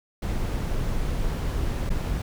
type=noise with dropouts; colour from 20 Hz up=brown; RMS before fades=-26 dBFS; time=0.22-2.22 s; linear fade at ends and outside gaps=5 ms; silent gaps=1.894-1.902 s; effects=none